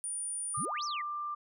sine tone, 9450 Hz, D9, 10 cents sharp, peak -34 dBFS, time 0.04-0.65 s, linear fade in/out 0 ms
sine tone with pitch glide, 1210 to 1186.5 Hz, D#6 to D6, -49 to +17 cents, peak -34 dBFS, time 0.54-1.35 s, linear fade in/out 10 ms, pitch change -34 cents, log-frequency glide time 0.74-0.82 s
sine exponential two-way sweep, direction up then down, 101 to 6272 to 1803 Hz, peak -37 dBFS, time 0.57-1.02 s, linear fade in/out 10 ms, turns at 0.84 s
effects none

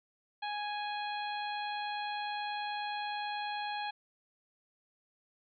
harmonic tone, 830.6 Hz, G#5, in tune, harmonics 1 / 2 / 3 / 4 / 5, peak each -36 / -43 / -45 / -46 / -47 dBFS, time 0.42-3.91 s, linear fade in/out 10 ms, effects none

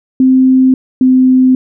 sine tone pair in turn, 260 / 257.5 Hz, C4 / C4, -11 / -28 cents, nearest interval unison, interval 17 cents, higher first, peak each -4 dBFS, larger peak neither, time 0.2-0.74 / 1.01-1.55 s, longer neither, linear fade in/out 2 ms, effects none

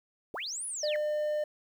sine linear two-way sweep, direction up then down, 272.4 to 10340 to 1638 Hz, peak -34 dBFS, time 0.34-0.96 s, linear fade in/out 0 ms, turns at 0.66 s
triangle tone, 602 Hz, D5, 43 cents sharp, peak -26 dBFS, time 0.83-1.44 s, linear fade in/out 5 ms
effects 10-bit

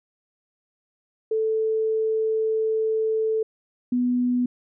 sine tone pair in turn, 440 / 246.9 Hz, A4 / B3, 0 / 0 cents, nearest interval minor seventh, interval 1000 cents, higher first, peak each -20 / -19 dBFS, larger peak second, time 1.31-3.43 / 3.92-4.46 s, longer first, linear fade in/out 5 ms, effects none

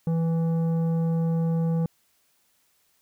sine tone with tanh clipping, 164.81 Hz, E3, in tune, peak -23 dBFS, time 0.07-1.86 s, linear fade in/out 2 ms, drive 10 dB, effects white hiss -67 dBFS RMS until 3.01 s

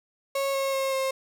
35% pulse tone with pitch steps, 549 / 543.3 / 537.7 / 532.1 Hz, C#5 / C#5 / C5 / C5, -17 / -35 / +47 / +29 cents, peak -23 dBFS, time 0.35-1.11 s, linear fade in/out 5 ms, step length 190 ms, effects none

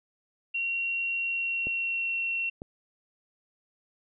sine tone with pitch glide, 2744 to 2723 Hz, F7 to F7, -31 to -44 cents, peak -27 dBFS, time 0.54-2.5 s, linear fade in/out 10 ms, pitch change -13 cents, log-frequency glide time 1.18-2.16 s
clicks, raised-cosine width 2 ms, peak -25 dBFS, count 2, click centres 1.67 / 2.619 s
effects none

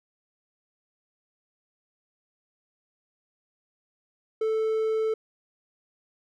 triangle tone, 440 Hz, A4, in tune, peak -21 dBFS, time 4.41-5.14 s, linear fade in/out 5 ms, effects none

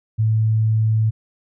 sine tone, 110 Hz, A2, in tune, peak -14 dBFS, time 0.18-1.11 s, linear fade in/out 20 ms, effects none

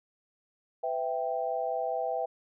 sine chord, E minor, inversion second, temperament equal with one note detuned, 503.4 / 659.3 / 784 Hz, B4 / E5 / G5, +33 / 0 / 0 cents, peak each -34 / -32 / -33 dBFS, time 0.83-2.26 s, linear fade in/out 10 ms, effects none

